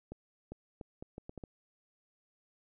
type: accelerating click train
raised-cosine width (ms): 2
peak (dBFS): -30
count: 8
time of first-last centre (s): 0.12-1.438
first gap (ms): 400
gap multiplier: 0.73
effects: none